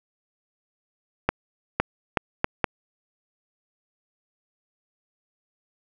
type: accelerating click train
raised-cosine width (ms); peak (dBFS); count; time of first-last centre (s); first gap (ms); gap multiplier
0.5; -4; 5; 1.29-2.642; 510; 0.73
effects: none